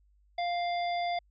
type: harmonic tone with a mistuned harmonic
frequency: 698.5 Hz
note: F5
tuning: in tune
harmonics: 1 / 3 / 5 / 7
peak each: -29 / -39 / -43 / -46 dBFS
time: 0.38-1.19 s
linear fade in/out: 5 ms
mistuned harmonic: 7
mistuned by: -32 cents
effects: added 50 Hz sine -62 dBFS peak until 1.3 s